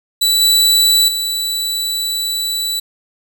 sawtooth tone with level steps, 3954 Hz, B7, 1 cent sharp, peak -8 / -6 / -14 dBFS, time 0.21-2.8 s, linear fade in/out 10 ms, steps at 0.41 / 1.08 s, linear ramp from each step 5 ms, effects none

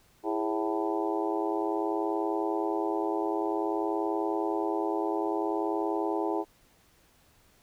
harmonic tone with a mistuned harmonic, 110 Hz, A2, in tune, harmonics 3 / 4 / 5 / 6 / 7 / 8 / 9, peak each -31 / -32 / -39 / -37 / -36 / -36 / -41 dBFS, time 0.23-6.45 s, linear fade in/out 50 ms, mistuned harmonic 4, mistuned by -120 cents, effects pink hiss -63 dBFS RMS until 7.62 s

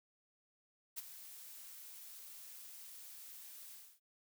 blue noise with ADSR envelope, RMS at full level -41 dBFS, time 0.96-4 s, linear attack 24 ms, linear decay 22 ms, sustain -12 dB, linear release 270 ms, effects none

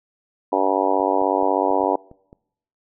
harmonic tone, 96.3 Hz, G2, 30 cents flat, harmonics 3 / 4 / 5 / 6 / 7 / 8 / 9 / 10, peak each -25 / -25 / -25 / -25 / -25 / -25 / -25 / -25 dBFS, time 0.52-1.96 s, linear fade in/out 5 ms
clicks, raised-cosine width 2 ms, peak -29 dBFS, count 8, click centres 1.001 / 1.218 / 1.428 / 1.706 / 1.805 / 1.838 / 2.114 / 2.329 s
effects noise-tail reverb RT60 0.8 s tail -25 dB re dry

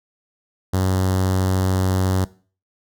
sawtooth tone with notch filter, 93.8 Hz, F#2, 24 cents sharp, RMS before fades -19 dBFS, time 0.73-2.25 s, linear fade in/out 10 ms, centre 2400 Hz, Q 1.1, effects noise-tail reverb RT60 0.4 s tail -20 dB re dry

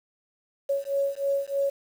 sine beating tone pair, 554.4 / 557.6 Hz, C#5 / C#5, 0 / +10 cents, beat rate 3.2 Hz, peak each -27 dBFS, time 0.69-1.7 s, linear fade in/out 10 ms, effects 8-bit

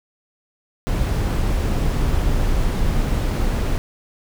brown noise, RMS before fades -19 dBFS, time 0.87-3.78 s, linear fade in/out 0 ms, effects none

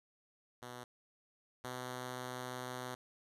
5% pulse tone pair in turn, 123.47 / 126.06 Hz, B2 / B2, 0 / +36 cents, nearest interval unison, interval 36 cents, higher second, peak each -35 / -30 dBFS, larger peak second, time 0.62-0.84 / 1.64-2.95 s, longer second, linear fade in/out 5 ms, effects resampled to 32000 Hz

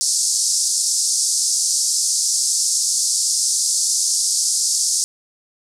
pink band-pass noise, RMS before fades -19 dBFS, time 0.01-5.04 s, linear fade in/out 0 ms, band 4900 to 9700 Hz, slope 48 dB/octave, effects none

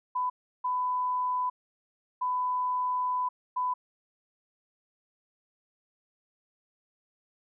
sine tone bursts at uneven times, 1000 Hz, B5, 21 cents sharp, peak -26 dBFS, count 4, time 0.15-0.3 / 0.64-1.5 / 2.21-3.29 / 3.56-3.74 s, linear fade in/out 10 ms, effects none

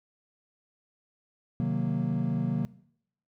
triangle chord, C half-diminished seventh, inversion none, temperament equal, 130.81 / 155.56 / 185 / 233.1 Hz, C3 / Eb3 / Gb3 / Bb3, 0 / 0 / 0 / 0 cents, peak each -29 dBFS, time 1.6-2.65 s, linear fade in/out 0 ms, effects noise-tail reverb RT60 0.7 s tail -21 dB re dry + tanh soft clip ceiling -15 dBFS

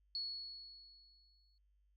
sine tone with exponential decay, 4375 Hz, C#8, 24 cents flat, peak -37 dBFS, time 0.15-1.58 s, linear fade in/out 1 ms, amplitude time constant 310 ms, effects added 50 Hz sine -70 dBFS peak until 1.96 s

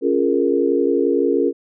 sine chord, Bb minor seventh, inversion first, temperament equal, 277.2 / 349.2 / 415.3 / 466.2 Hz, Db4 / F4 / Ab4 / Bb4, 0 / 0 / 0 / 0 cents, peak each -20 dBFS, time 0.01-1.53 s, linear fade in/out 50 ms, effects none

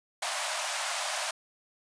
pink high-pass noise, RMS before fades -32 dBFS, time 0.22-1.31 s, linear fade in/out 5 ms, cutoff 590 Hz, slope 96 dB/octave, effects resampled to 22050 Hz

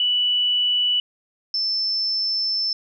sine tone pair in turn, 2960 / 5297 Hz, F#7 / E8, 0 / +8 cents, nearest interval minor seventh, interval 1008 cents, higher second, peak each -17 / -20 dBFS, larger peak first, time 0-1 / 1.54-2.73 s, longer second, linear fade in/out 2 ms, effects none

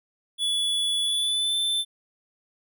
square tone with pitch glide, 3420 to 3539 Hz, A7 to A7, -50 to +9 cents, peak -23 dBFS, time 0.38-1.85 s, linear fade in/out 50 ms, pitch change +59 cents, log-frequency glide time 1.04-1.56 s, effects none

